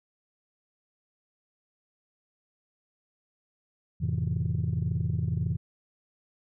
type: chord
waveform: sine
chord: F major seventh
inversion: none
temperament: just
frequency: 87.31 / 109.13 / 130.96 / 163.7 Hz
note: F2 / A2 / C3 / E3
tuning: 0 / -14 / +2 / -12 cents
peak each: -30 dBFS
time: 4-5.57 s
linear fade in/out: 20 ms
effects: tanh soft clip ceiling -20 dBFS